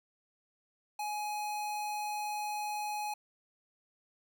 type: tone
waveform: square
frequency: 839 Hz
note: G#5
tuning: 17 cents sharp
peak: -35 dBFS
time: 0.99-3.14 s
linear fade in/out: 5 ms
effects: 11-bit